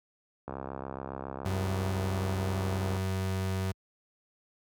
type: click train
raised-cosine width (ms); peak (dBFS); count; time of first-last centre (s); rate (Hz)
1; -23; 168; 0.48-2.965; 67.2
type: tone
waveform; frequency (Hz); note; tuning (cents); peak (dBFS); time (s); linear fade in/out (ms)
35% pulse; 95; F#2; +46; -27; 1.45-3.72; 10
effects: high-pass 60 Hz 12 dB/octave